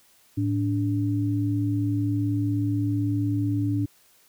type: tone pair together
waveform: sine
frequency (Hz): 108.5 / 289.7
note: A2 / D4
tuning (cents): -24 / -24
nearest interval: octave + perfect fourth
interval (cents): 1700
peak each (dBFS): -24 / -25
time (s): 0.37-3.86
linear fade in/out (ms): 10
effects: white hiss -59 dBFS RMS until 4.28 s